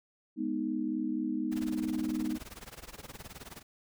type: chord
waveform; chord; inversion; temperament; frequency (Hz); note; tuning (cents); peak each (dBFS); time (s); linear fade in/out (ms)
sine; G# minor; none; equal; 207.7 / 246.9 / 311.1; G#3 / B3 / D#4; 0 / 0 / 0; -37 / -34 / -33; 0.36-2.39; 50
type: noise with tremolo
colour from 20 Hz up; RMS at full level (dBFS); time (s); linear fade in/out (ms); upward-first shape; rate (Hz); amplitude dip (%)
pink; -44; 1.51-3.63; 20; sine; 19; 90
effects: none